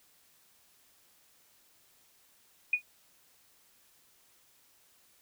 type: tone with exponential decay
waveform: sine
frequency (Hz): 2462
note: D#7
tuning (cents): -19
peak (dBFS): -20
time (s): 2.73-2.82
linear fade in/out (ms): 5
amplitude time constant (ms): 19
effects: white hiss -65 dBFS RMS until 5.21 s